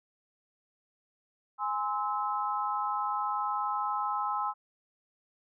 sine chord, Ab augmented, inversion none, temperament just, 830.6 / 1038.3 / 1297.8 Hz, Ab5 / C6 / E6, 0 / -14 / -27 cents, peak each -33 dBFS, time 1.58-4.54 s, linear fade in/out 50 ms, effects none

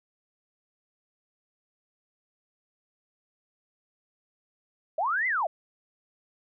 sine linear two-way sweep, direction up then down, 587.3 to 2101 to 587.3 Hz, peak -24 dBFS, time 4.98-5.47 s, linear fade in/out 5 ms, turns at 5.27 s, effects none

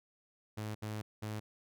sawtooth tone bursts at uneven times, 107.1 Hz, A2, 46 cents flat, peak -34 dBFS, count 3, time 0.57-0.75 / 0.82-1.02 / 1.22-1.4 s, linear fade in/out 10 ms, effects none

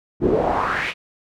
brown noise with band-pass filter sweep, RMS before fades -20 dBFS, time 0.2-0.94 s, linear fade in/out 50 ms, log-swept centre 300 to 2800 Hz, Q 3.3, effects none

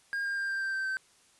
triangle tone with pitch steps, 1618 / 1605.9 / 1593.9 / 1582 / 1570.1 / 1558.4 / 1546.7 Hz, G#6 / G6 / G6 / G6 / G6 / G6 / G6, -46 / +41 / +28 / +15 / +2 / -11 / -24 cents, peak -28 dBFS, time 0.13-0.97 s, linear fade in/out 0 ms, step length 120 ms, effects white hiss -63 dBFS RMS until 1.39 s + resampled to 24000 Hz

